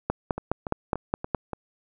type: two click trains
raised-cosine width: 1 ms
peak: -9 / -17 dBFS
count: 7 / 5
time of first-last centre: 0.1-1.347 / 0.38-1.533 s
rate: 4.81 / 3.47 Hz
effects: none